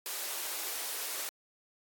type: high-pass noise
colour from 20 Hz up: white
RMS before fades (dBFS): -37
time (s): 0.06-1.29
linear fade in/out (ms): 0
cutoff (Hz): 350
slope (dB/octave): 24
effects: AAC 64 kbps